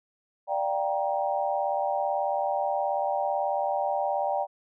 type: chord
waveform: sine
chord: G minor seventh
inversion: second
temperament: just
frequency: 588 / 705.6 / 784 / 940.8 Hz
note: D5 / F5 / G5 / Bb5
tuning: +2 / +18 / 0 / +16 cents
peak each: -29 / -33 / -28 / -33 dBFS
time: 0.47-4.47 s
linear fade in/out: 50 ms
effects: none